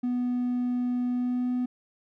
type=tone with pitch glide; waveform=triangle; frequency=246.6 to 248.9 Hz; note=B3 to B3; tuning=-2 to +14 cents; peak=-22 dBFS; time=0.03-1.66 s; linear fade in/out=10 ms; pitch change=+16 cents; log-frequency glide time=1.11-1.51 s; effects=tanh soft clip ceiling -19 dBFS